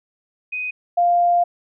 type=tone pair in turn; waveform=sine; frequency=2500 / 698.7 Hz; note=D#7 / F5; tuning=+8 / +1 cents; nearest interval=octave + minor seventh; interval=2207 cents; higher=first; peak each=-23 / -13 dBFS; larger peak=second; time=0.52-0.71 / 0.97-1.44 s; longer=second; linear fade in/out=10 ms; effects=none